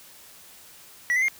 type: tone with pitch steps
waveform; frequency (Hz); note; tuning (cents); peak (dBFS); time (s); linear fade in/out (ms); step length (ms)
triangle; 1943 / 2031 / 2124; B6 / B6 / C7; -29 / +48 / +25; -18; 1.1-1.283; 0; 61
effects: white hiss -49 dBFS RMS until 1.39 s